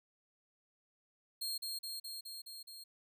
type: tone with echo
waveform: sawtooth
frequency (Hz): 4234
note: C8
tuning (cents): +20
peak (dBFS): -34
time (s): 1.41-1.58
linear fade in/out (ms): 10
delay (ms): 210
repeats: 6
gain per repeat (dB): -2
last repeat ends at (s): 2.84
effects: none